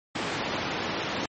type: band-pass noise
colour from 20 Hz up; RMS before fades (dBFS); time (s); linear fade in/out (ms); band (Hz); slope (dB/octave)
pink; -31; 0.15-1.26; 5; 180 to 4100; 12
effects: MP3 32 kbps

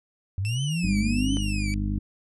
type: linear sweep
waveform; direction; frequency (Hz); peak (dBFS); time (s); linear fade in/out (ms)
sine; up; 90.1 to 283.2; -24; 0.38-1.37; 0
type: tone with vibrato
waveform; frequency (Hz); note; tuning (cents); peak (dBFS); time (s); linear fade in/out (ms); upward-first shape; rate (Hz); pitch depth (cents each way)
sawtooth; 2637; E7; 0; -29; 0.45-1.74; 0; triangle; 1.4; 270
type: harmonic tone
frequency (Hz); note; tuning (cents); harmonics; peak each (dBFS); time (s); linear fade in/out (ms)
50.5; G#1; -48; 1 / 2 / 3 / 4 / 5 / 6; -27 / -30 / -39 / -30 / -41 / -35; 0.83-1.99; 10
effects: resampled to 24000 Hz

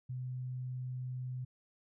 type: tone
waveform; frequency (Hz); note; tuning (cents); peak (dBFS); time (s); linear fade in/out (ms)
sine; 127; B2; +49; -37; 0.09-1.45; 10
effects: none

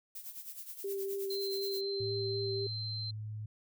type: noise with tremolo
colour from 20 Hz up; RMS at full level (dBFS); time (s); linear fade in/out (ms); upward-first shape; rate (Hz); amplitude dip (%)
violet; -43; 0.15-1.81; 5; sine; 9.5; 70
type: tone with vibrato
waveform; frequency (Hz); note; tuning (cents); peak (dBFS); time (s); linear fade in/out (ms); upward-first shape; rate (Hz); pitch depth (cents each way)
sine; 393.2; G4; +5; -34; 0.84-2.67; 5; triangle; 4; 17
type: tone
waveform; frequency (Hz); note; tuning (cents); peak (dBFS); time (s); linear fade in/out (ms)
sine; 4111; C8; -31; -38; 1.3-3.11; 5
type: tone with pitch glide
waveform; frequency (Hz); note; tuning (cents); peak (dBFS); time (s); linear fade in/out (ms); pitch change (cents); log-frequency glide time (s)
sine; 108.5 to 107.13; A2 to A2; -24 to -46; -38; 2-3.46; 5; -22; 2.43-3.19
effects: none

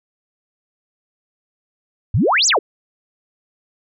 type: exponential two-way sweep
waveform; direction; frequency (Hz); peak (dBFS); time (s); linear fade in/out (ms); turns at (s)
sine; up then down; 82.41 to 8000 to 336.5; -12; 2.14-2.59; 5; 2.47
effects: none

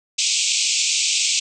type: band-pass noise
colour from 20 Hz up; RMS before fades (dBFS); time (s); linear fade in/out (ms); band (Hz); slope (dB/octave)
white; -20; 0.18-1.4; 10; 2300 to 8000; 96
effects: none

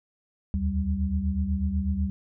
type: tone cluster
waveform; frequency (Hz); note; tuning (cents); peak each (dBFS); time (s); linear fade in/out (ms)
sine; 71.8 / 79.9 / 194.5; D2 / D#2 / G3; -39 / +47 / -13; -28; 0.54-2.1; 0
effects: none

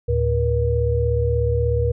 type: tone cluster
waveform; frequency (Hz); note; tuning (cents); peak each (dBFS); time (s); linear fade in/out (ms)
sine; 74.5 / 111.1 / 478.8; D2 / A2 / A#4; +25 / +17 / +46; -21; 0.08-1.92; 10
effects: none

